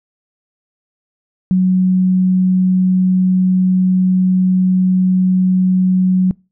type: tone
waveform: sine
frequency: 185 Hz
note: F#3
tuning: in tune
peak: -9 dBFS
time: 1.51-6.31 s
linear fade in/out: 0 ms
effects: noise-tail reverb RT60 0.3 s tail -26 dB re dry